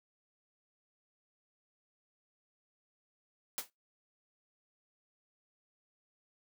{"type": "noise with exponential decay", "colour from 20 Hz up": "white", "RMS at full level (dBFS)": -33, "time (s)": [3.58, 3.7], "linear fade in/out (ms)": 0, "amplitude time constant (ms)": 24, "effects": ["noise-tail reverb RT60 0.2 s tail -24 dB re dry", "high-pass 200 Hz 12 dB/octave"]}